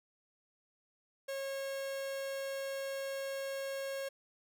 45% pulse tone, 545 Hz, C#5, 29 cents flat, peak -37 dBFS, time 1.28-4.09 s, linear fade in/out 10 ms, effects none

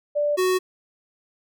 sine / square tone pair in turn, 587.3 / 370 Hz, D5 / F#4, 0 / 0 cents, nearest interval minor sixth, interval 800 cents, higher first, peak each -19 dBFS, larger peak neither, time 0.15-0.37 / 0.37-0.59 s, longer neither, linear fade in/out 20 ms, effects none

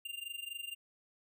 square tone with amplitude modulation, 2794 Hz, F7, in tune, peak -38 dBFS, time 0.05-0.75 s, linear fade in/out 5 ms, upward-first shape sine, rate 24 Hz, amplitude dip 85%, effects none

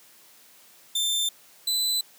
sawtooth tone pair in turn, 3569 / 4007 Hz, A7 / B7, +24 / +24 cents, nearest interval major second, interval 200 cents, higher second, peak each -20 dBFS, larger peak neither, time 0.95-1.29 / 1.67-2.01 s, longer neither, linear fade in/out 5 ms, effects white hiss -54 dBFS RMS until 2.18 s + high-pass 150 Hz 12 dB/octave

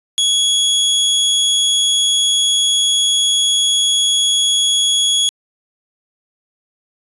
sawtooth tone, 3348 Hz, G#7, 13 cents sharp, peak -9 dBFS, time 0.18-5.29 s, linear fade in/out 0 ms, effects resampled to 24000 Hz

